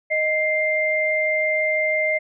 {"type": "tone pair together", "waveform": "sine", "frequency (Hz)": [622.3, 2098], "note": ["D#5", "C7"], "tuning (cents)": [0, 4], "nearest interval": "octave + major sixth", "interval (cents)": 2104, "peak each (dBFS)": [-22, -20], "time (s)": [0.1, 2.19], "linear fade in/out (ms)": 20, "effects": []}